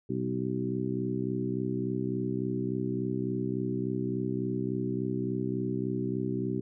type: harmonic tone with a mistuned harmonic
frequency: 63.5 Hz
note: B1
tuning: 49 cents sharp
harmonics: 2 / 3 / 4 / 5 / 6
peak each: -35 / -35 / -35 / -35 / -35 dBFS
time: 0.09-6.61 s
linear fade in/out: 10 ms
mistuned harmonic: 2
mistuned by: -36 cents
effects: none